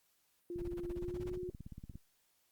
sine tone with pitch glide, 348.9 to 361.4 Hz, F4 to F#4, -2 to -41 cents, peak -39 dBFS, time 0.5-1.5 s, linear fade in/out 2 ms, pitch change +61 cents, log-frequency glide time 0.88-1.35 s
click train, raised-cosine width 5 ms, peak -35 dBFS, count 25, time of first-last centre 0.56-1.955 s, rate 17.2 Hz
brown noise bursts, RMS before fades -44 dBFS, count 13, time 0.58-1.364 s, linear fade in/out 10 ms, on 40 ms, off 22 ms
effects white hiss -75 dBFS RMS until 2.51 s + Opus 48 kbps

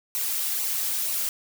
blue noise with flanger, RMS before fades -27 dBFS, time 0.15-1.29 s, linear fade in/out 0 ms, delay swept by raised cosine 0.57 to 4.07 ms, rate 2.1 Hz, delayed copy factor -0.65, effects none

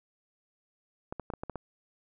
clicks, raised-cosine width 1 ms, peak -22 dBFS, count 7, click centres 1.125 / 1.197 / 1.302 / 1.337 / 1.435 / 1.497 / 1.557 s, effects none

